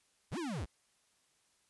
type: linear two-way sweep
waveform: square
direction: up then down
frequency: 36.25 to 370 to 40.83 Hz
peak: -37 dBFS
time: 0.31-0.66 s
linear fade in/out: 20 ms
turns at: 0.38 s
effects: white hiss -73 dBFS RMS until 1.69 s + resampled to 24000 Hz